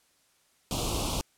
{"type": "band-stop noise", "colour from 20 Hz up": "pink", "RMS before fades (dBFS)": -30, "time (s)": [0.71, 1.21], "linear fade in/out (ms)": 0, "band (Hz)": [1200, 2600], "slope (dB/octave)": 48, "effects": ["white hiss -67 dBFS RMS until 1.37 s", "low-pass 11000 Hz 12 dB/octave"]}